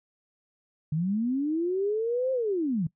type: linear two-way sweep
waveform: sine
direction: up then down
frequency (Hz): 146.83 to 531 to 146.83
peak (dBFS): -24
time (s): 0.92-2.87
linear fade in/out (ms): 5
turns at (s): 2.32
effects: noise-tail reverb RT60 0.1 s tail -20 dB re dry